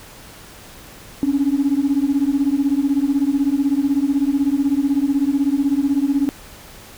sine beating tone pair, 271.7 / 287.7 Hz, C#4 / D4, -35 / -36 cents, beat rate 16 Hz, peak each -17 dBFS, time 1.23-6.29 s, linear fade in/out 0 ms, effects tanh soft clip ceiling -9 dBFS + pink hiss -41 dBFS RMS until 6.97 s

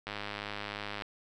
click train, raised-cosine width 0.3 ms, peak -21 dBFS, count 99, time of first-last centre 0.07-1.021 s, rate 103 Hz, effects none

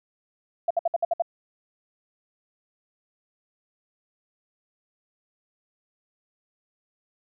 sine tone bursts, 679 Hz, F5, 49 cents flat, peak -19 dBFS, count 7, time 0.68-1.222 s, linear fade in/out 5 ms, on 26 ms, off 60 ms, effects none

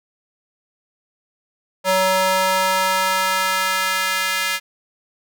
square tone with high-pass filter sweep, 188.1 Hz, F#3, 29 cents sharp, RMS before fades -19 dBFS, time 1.84-4.6 s, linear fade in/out 50 ms, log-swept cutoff 620 to 1900 Hz, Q 1.4, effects none

